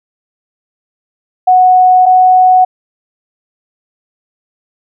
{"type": "tone pair in turn", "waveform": "sine", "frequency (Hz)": [737, 739.7], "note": ["F#5", "F#5"], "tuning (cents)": [-7, -1], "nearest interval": "unison", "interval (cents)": 6, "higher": "second", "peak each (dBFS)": -3, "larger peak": "neither", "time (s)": [[1.47, 2.06], [2.06, 2.65]], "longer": "neither", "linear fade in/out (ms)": 10, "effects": []}